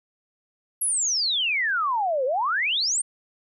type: exponential two-way sweep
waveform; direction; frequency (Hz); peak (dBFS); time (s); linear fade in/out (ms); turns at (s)
sine; down then up; 11500 to 493.9 to 9200; -21; 0.81-3.02; 10; 2.25
effects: none